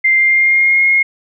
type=tone with pitch glide; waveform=sine; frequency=2093 to 2149 Hz; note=C7 to C7; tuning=0 to +46 cents; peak=-8 dBFS; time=0.04-1.03 s; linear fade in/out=10 ms; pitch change=+46 cents; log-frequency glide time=0.14-0.83 s; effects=none